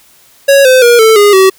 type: tone with pitch steps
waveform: square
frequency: 554.4 / 514.3 / 477.1 / 442.6 / 410.6 / 380.9 Hz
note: C#5 / C5 / A#4 / A4 / G#4 / G4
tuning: 0 / -30 / +40 / +10 / -20 / -50 cents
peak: -3 dBFS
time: 0.48-1.5 s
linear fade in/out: 10 ms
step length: 170 ms
effects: white hiss -44 dBFS RMS until 1.58 s